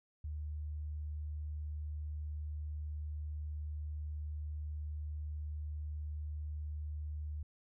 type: tone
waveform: sine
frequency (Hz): 75.4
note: D2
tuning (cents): +46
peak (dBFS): -38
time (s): 0.24-7.43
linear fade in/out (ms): 5
effects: none